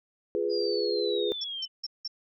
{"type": "chord", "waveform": "sine", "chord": "F diminished", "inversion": "none", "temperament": "equal", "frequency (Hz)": [349.2, 415.3, 493.9], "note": ["F4", "Ab4", "Cb5"], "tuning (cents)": [0, 0, 0], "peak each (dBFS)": [-32, -28, -31], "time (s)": [0.35, 1.32], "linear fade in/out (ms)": 0}
{"type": "linear sweep", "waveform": "sine", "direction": "down", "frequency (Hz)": [4921, 3001], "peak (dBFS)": -33, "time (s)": [0.49, 1.68], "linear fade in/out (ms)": 50}
{"type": "tone bursts", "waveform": "sine", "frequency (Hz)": 5410, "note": "E8", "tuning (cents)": 44, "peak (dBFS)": -31, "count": 4, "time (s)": [1.41, 2.078], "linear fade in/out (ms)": 5, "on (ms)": 32, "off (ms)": 180}
{"effects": []}